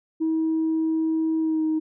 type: tone with pitch glide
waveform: sine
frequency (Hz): 320.3 to 314.1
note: E4 to D#4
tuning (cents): -50 to +16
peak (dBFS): -19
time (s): 0.2-1.8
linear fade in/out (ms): 20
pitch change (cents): -34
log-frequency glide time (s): 1.39-1.63
effects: tanh soft clip ceiling -17 dBFS